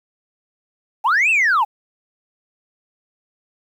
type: linear two-way sweep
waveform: sine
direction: up then down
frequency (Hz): 774 to 2722 to 774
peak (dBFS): -11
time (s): 1.04-1.65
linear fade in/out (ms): 20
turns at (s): 1.3
effects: tanh soft clip ceiling -11 dBFS + 8-bit